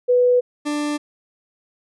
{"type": "tone pair in turn", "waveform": ["sine", "40% pulse"], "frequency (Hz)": [493.9, 295.5], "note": ["B4", "D4"], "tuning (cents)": [0, 11], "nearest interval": "major sixth", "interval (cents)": 889, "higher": "first", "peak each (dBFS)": [-12, -20], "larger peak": "first", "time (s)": [[0.08, 0.41], [0.65, 0.98]], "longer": "neither", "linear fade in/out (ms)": 20, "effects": ["resampled to 24000 Hz"]}